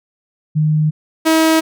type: tone pair in turn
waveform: sine / sawtooth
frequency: 153.8 / 320.4 Hz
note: D#3 / E4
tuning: -20 / -49 cents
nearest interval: octave + minor second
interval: 1271 cents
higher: second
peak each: -11 / -6 dBFS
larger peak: second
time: 0.55-0.91 / 1.25-1.61 s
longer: neither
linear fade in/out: 20 ms
effects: none